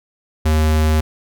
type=tone; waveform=square; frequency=77.78 Hz; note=D#2; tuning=in tune; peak=-13 dBFS; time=0.45-1.01 s; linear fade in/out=10 ms; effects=none